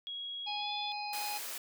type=tone with pitch glide; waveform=sine; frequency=3312 to 3447 Hz; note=G#7 to A7; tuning=-5 to -36 cents; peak=-38 dBFS; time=0.07-0.92 s; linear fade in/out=0 ms; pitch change=+69 cents; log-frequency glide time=0.57-0.71 s
type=harmonic tone; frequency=830.6 Hz; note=G#5; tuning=in tune; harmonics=1 / 3 / 5 / 6; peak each=-38 / -43 / -45 / -46 dBFS; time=0.46-1.39 s; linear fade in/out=20 ms
type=high-pass noise; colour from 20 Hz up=white; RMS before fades=-41 dBFS; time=1.13-1.58 s; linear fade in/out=2 ms; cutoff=400 Hz; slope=12 dB/octave
effects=none